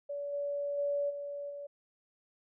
sine tone with level steps, 572 Hz, D5, 46 cents flat, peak -35 / -32 / -29 / -37 / -40 dBFS, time 0.09-1.67 s, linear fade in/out 10 ms, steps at 0.32 / 0.77 / 1.09 / 1.49 s, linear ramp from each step 20 ms, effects none

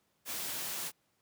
white noise, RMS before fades -38 dBFS, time 0.25-0.92 s, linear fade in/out 50 ms, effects pink hiss -75 dBFS RMS until 1.21 s + high-pass 100 Hz 12 dB/octave

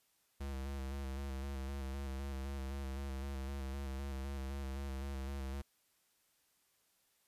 square tone with vibrato, 68 Hz, C#2, 33 cents flat, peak -40 dBFS, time 0.4-5.62 s, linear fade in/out 10 ms, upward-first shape square, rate 3.9 Hz, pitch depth 35 cents each way, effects white hiss -75 dBFS RMS until 7.27 s + resampled to 32000 Hz

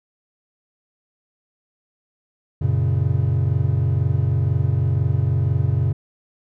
triangle chord, F# major, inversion none, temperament equal, 92.5 / 116.54 / 138.59 Hz, F#2 / A#2 / C#3, 0 / 0 / 0 cents, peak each -19 dBFS, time 2.61-5.93 s, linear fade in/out 10 ms, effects none

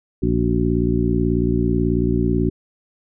harmonic tone with a mistuned harmonic, 58.27 Hz, A#1, in tune, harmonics 1 / 2 / 3 / 4 / 5 / 6, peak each -23 / -23 / -23 / -23 / -23 / -23 dBFS, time 0.22-2.5 s, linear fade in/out 10 ms, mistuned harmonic 6, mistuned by +89 cents, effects none

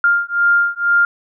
sine beating tone pair, 1400 / 1402.1 Hz, F6 / F6, +4 / +6 cents, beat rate 2.1 Hz, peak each -15 dBFS, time 0.04-1.05 s, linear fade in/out 2 ms, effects none

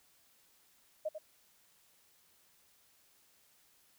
sine tone with echo, 620 Hz, D#5, 6 cents flat, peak -32 dBFS, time 1.05-1.09 s, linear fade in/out 10 ms, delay 95 ms, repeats 1, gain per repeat -8 dB, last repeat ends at 1.185 s, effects white hiss -68 dBFS RMS until 3.98 s

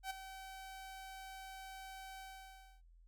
sawtooth tone with ADSR envelope, 767 Hz, G5, 38 cents flat, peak -34 dBFS, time 0.03-2.82 s, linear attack 74 ms, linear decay 11 ms, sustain -11 dB, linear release 630 ms, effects noise-tail reverb RT60 0.2 s tail -24 dB re dry + added 42 Hz sine -60 dBFS peak until 3.07 s

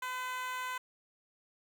10% pulse tone with high-pass filter, 507 Hz, B4, 45 cents sharp, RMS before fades -38 dBFS, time 0.02-0.78 s, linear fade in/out 5 ms, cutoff 1100 Hz, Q 3.1, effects none

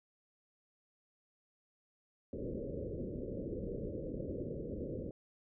white low-pass noise, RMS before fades -41 dBFS, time 2.33-5.11 s, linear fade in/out 2 ms, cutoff 560 Hz, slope 96 dB/octave, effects none

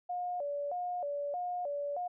sine tone with vibrato, 641 Hz, E5, 49 cents flat, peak -33 dBFS, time 0.09-2.08 s, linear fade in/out 10 ms, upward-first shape square, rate 1.6 Hz, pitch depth 190 cents each way, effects none

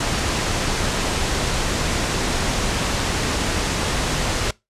pink low-pass noise, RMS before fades -22 dBFS, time 0-4.51 s, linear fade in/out 5 ms, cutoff 8500 Hz, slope 24 dB/octave, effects noise-tail reverb RT60 0.2 s tail -22 dB re dry + resampled to 32000 Hz

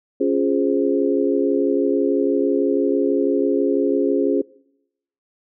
sine chord, Db major seventh, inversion none, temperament equal, 277.2 / 349.2 / 415.3 / 523.3 Hz, Db4 / F4 / Ab4 / C5, 0 / 0 / 0 / 0 cents, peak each -20 / -22 / -20 / -25 dBFS, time 0.2-4.42 s, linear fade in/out 10 ms, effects noise-tail reverb RT60 0.8 s tail -23 dB re dry

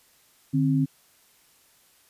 sine tone pair together, 149.3 / 266 Hz, D3 / C4, +29 / +29 cents, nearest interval minor seventh, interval 1000 cents, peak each -22 dBFS, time 0.53-0.86 s, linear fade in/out 20 ms, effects white hiss -60 dBFS RMS until 2.09 s + resampled to 32000 Hz

